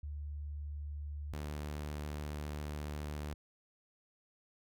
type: tone pair in turn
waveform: sine / sawtooth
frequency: 73.4 / 74.38 Hz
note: D2 / D2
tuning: 0 / +23 cents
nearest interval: unison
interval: 23 cents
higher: second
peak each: -39 / -35 dBFS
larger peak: second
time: 0.03-1.33 / 1.33-3.34 s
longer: second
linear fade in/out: 5 ms
effects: none